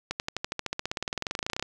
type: accelerating click train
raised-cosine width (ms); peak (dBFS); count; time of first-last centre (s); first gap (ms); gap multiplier
0.2; -12; 29; 0.11-1.626; 89; 0.96
effects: none